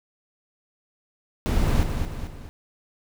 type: noise with echo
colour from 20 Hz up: brown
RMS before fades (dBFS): -21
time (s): 1.46-1.83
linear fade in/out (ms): 0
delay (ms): 220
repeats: 3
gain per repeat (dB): -6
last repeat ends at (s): 2.49
effects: none